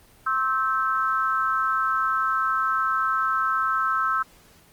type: tone with amplitude modulation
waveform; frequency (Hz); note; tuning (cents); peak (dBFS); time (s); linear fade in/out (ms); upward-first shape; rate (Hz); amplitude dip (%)
sine; 1311; E6; -10; -16; 0.26-4.23; 10; sine; 240; 100
effects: pink hiss -54 dBFS RMS until 4.72 s + Opus 24 kbps